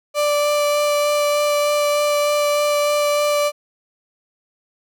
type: tone with vibrato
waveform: 35% pulse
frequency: 587.3 Hz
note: D5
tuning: in tune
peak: -14 dBFS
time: 0.14-3.52 s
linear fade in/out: 50 ms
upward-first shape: sine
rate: 3.3 Hz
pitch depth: 8 cents each way
effects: none